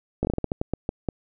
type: slowing click train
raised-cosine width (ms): 2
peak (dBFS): -11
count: 12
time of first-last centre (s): 0.23-1.087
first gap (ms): 18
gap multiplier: 1.27
effects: none